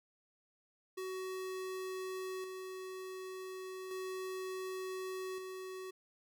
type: tone with tremolo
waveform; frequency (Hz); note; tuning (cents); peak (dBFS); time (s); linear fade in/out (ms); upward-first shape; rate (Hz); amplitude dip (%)
square; 374.8; F#4; +22; -40; 0.97-5.91; 10; square; 0.34; 35
effects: none